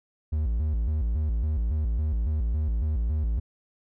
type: tone with vibrato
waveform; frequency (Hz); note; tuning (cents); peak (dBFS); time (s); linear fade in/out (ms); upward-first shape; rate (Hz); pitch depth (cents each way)
triangle; 65.7; C2; +8; -21; 0.32-3.4; 10; square; 3.6; 270
effects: none